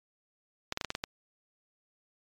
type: clicks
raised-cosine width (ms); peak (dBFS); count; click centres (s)
0.2; -14; 7; 0.724 / 0.774 / 0.812 / 0.847 / 0.904 / 0.951 / 1.039
effects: MP3 96 kbps